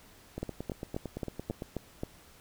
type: two click trains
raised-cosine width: 2 ms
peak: -20 / -23 dBFS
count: 7 / 12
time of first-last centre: 0.43-2.034 / 0.38-1.622 s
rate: 3.74 / 8.86 Hz
effects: pink hiss -57 dBFS RMS until 2.4 s